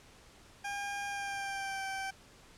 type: tone with pitch glide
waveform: 20% pulse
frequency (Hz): 806 to 775.4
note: G5 to G5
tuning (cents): +48 to -19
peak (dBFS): -31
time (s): 0.64-2.11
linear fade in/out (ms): 10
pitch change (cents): -67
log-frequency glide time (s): 1.07-1.86
effects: pink hiss -58 dBFS RMS until 2.57 s + low-pass 9000 Hz 12 dB/octave